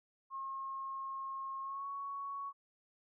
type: tone with pitch glide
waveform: sine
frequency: 1078 to 1114.1 Hz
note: C#6 to C#6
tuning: -49 to +8 cents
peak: -39 dBFS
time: 0.3-2.53 s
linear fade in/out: 50 ms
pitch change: +57 cents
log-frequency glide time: 1.62-1.87 s
effects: none